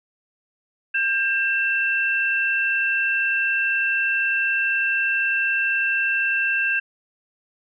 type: tone pair together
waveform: sine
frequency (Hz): 1595 / 2682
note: G6 / E7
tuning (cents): +30 / +29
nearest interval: major sixth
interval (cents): 899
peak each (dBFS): -21 / -22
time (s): 0.94-6.8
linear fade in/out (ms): 10
effects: none